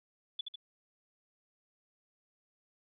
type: tone with echo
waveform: sine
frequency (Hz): 3457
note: A7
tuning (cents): -31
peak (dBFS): -33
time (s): 0.39-0.41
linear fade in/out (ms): 5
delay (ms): 74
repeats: 2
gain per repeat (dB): -4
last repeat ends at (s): 0.558
effects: none